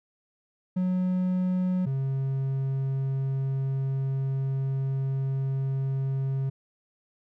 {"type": "tone pair in turn", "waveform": "triangle", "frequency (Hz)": [183.2, 134.79], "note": ["F#3", "C#3"], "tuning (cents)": [-17, -48], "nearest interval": "perfect fourth", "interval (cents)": 531, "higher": "first", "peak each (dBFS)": [-21, -23], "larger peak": "first", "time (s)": [[0.76, 1.86], [1.86, 6.5]], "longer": "second", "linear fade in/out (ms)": 10, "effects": []}